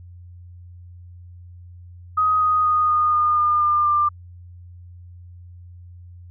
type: tone with pitch steps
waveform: sine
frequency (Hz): 1255 / 1245.6 / 1236.3 / 1227 / 1217.9 / 1208.8 / 1199.7 / 1190.7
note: D#6 / D#6 / D#6 / D#6 / D#6 / D6 / D6 / D6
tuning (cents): +15 / +2 / -11 / -25 / -37 / +50 / +37 / +23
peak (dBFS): -15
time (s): 2.17-4.09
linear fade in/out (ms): 10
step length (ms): 240
effects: added 88 Hz sine -39 dBFS peak until 6.3 s